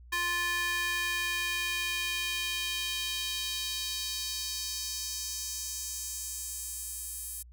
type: tone with high-pass filter sweep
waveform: square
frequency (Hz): 349.2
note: F4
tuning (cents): 0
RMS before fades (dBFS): -34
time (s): 0.12-7.43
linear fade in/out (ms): 10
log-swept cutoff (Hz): 1500 to 9700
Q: 1.9
effects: added 60 Hz sine -49 dBFS peak until 7.52 s